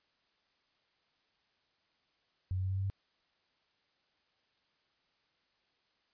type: tone with pitch steps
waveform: sine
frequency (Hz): 92.5 / 93.52 / 94.55 / 95.6 / 96.65 / 97.72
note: F#2 / F#2 / F#2 / G2 / G2 / G2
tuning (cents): 0 / +19 / +38 / -43 / -24 / -5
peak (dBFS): -31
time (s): 2.51-2.9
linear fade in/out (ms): 0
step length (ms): 65
effects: white hiss -75 dBFS RMS until 6.13 s + resampled to 11025 Hz